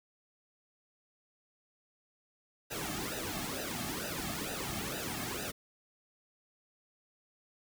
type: noise with flanger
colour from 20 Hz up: pink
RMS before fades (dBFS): -38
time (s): 2.7-5.52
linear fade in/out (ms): 20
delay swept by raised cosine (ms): 0.9 to 2.1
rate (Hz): 2.2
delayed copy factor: -0.9
effects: none